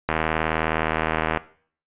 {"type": "click train", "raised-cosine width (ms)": 0.5, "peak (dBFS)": -6, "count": 103, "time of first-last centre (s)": [0.09, 1.373], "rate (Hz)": 79.5, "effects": ["noise-tail reverb RT60 0.5 s tail -17 dB re dry", "resampled to 8000 Hz"]}